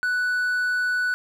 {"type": "tone", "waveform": "triangle", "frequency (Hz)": 1484, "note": "F#6", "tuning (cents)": 5, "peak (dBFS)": -19, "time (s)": [0.03, 1.14], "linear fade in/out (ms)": 0, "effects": []}